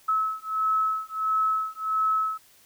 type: beating tone pair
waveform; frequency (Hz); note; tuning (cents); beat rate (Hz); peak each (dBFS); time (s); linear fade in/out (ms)
sine; 1294 / 1295.5; E6 / E6; -32 / -30; 1.5; -26; 0.08-2.38; 10
effects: white hiss -57 dBFS RMS until 2.65 s